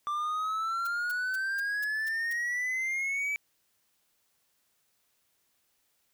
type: exponential sweep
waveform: triangle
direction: up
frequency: 1174.7 to 2312 Hz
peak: -27 dBFS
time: 0.07-3.36 s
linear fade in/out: 0 ms
type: noise bursts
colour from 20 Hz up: blue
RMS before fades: -43 dBFS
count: 7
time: 0.85-2.331 s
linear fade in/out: 5 ms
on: 23 ms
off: 220 ms
effects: white hiss -73 dBFS RMS until 6.13 s